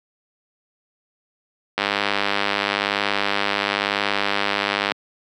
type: click train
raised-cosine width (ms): 0.3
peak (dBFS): -3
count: 318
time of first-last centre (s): 1.78-4.919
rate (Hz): 101
effects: high-pass 200 Hz 12 dB/octave